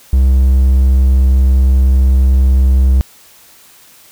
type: tone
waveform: triangle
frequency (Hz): 65.41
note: C2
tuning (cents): 0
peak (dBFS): -4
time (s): 0.13-3.01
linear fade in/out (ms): 0
effects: white hiss -43 dBFS RMS until 4.11 s